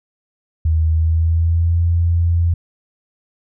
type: tone with pitch glide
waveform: sine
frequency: 79.8 to 85.03 Hz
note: D#2 to F2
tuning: +44 to -46 cents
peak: -12 dBFS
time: 0.65-2.54 s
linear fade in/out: 5 ms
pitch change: +110 cents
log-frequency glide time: 0.9-1.8 s
effects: none